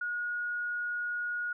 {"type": "tone", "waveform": "sine", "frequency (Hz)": 1445, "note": "F#6", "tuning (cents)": -41, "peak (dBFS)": -31, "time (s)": [0.01, 1.53], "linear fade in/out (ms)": 5, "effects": []}